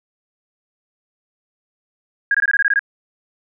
sine tone bursts, 1634 Hz, G#6, 29 cents flat, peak -12 dBFS, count 9, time 2.31-2.793 s, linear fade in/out 2 ms, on 35 ms, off 21 ms, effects none

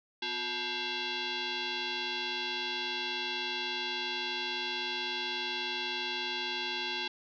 sine tone with frequency modulation, 359.8 Hz, F#4, 48 cents flat, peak -32 dBFS, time 0.22-7.08 s, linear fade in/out 5 ms, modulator 612 Hz, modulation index 6.6, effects none

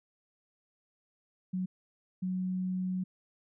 sine tone bursts at uneven times, 184.7 Hz, F#3, 3 cents flat, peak -30 dBFS, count 2, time 1.53-1.66 / 2.22-3.04 s, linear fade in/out 10 ms, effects none

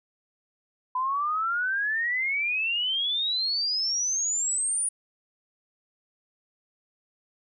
sine exponential sweep, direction up, 1000 to 9680 Hz, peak -24 dBFS, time 0.95-4.89 s, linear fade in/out 5 ms, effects none

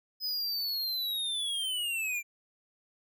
square linear sweep, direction down, 5070 to 2343 Hz, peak -31 dBFS, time 0.2-2.23 s, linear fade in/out 50 ms, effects none

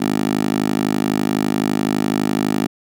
10% pulse tone with high-pass filter, 51.91 Hz, G#1, in tune, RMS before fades -19 dBFS, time 0-2.67 s, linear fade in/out 10 ms, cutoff 240 Hz, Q 2, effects none

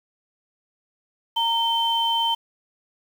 sine tone pair together, 921 / 3098 Hz, A#5 / G7, -21 / -21 cents, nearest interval octave + major sixth, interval 2100 cents, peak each -22 dBFS, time 1.36-2.35 s, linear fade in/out 10 ms, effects 7-bit

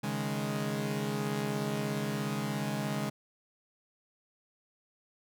sawtooth chord, C# suspended second, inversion none, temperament equal, 138.59 / 155.56 / 207.7 Hz, C#3 / D#3 / G#3, 0 / 0 / 0 cents, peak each -32 / -34 / -30 dBFS, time 0.03-3.1 s, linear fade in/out 10 ms, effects none

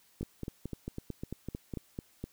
two click trains, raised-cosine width 3 ms, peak -24 / -24 dBFS, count 8 / 9, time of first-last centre 0.21-1.772 / 0.23-2.24 s, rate 4.48 / 3.98 Hz, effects white hiss -65 dBFS RMS until 2.32 s

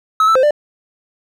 triangle tone with pitch steps, 1289 / 1322 / 519 / 593 Hz, E6 / E6 / C5 / D5, -39 / +5 / -14 / +17 cents, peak -7 dBFS, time 0.2-0.508 s, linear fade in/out 2 ms, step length 77 ms, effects none

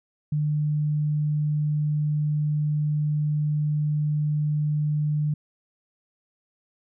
sine tone, 150 Hz, D3, 37 cents sharp, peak -21 dBFS, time 0.32-5.34 s, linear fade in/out 5 ms, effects none

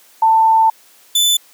sine / sawtooth tone pair in turn, 891 / 3507 Hz, A5 / A7, +22 / -6 cents, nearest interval 2 octaves, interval 2372 cents, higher second, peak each -8 dBFS, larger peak neither, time 0.22-0.7 / 1.15-1.37 s, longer first, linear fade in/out 5 ms, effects white hiss -48 dBFS RMS until 1.53 s + high-pass 300 Hz 12 dB/octave

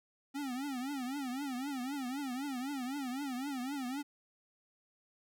square tone with vibrato, 266.4 Hz, C4, 31 cents sharp, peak -37 dBFS, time 0.34-4.03 s, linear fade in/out 20 ms, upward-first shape triangle, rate 3.9 Hz, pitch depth 180 cents each way, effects none

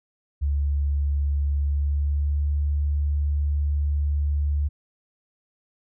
sine tone with pitch glide, 71.4 to 72.77 Hz, D2 to D2, -48 to -15 cents, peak -20 dBFS, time 0.41-4.69 s, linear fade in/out 20 ms, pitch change +33 cents, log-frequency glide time 1.62-2.47 s, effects none

